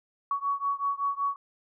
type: beating tone pair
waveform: sine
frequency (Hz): 1120 / 1125.3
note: C#6 / C#6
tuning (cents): +18 / +26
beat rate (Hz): 5.3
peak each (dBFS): -29 / -30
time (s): 0.31-1.36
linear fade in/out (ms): 2
effects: none